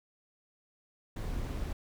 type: noise with amplitude modulation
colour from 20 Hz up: brown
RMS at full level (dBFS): -34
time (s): 1.16-1.73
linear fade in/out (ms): 5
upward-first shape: sine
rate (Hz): 199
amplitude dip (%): 35
effects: none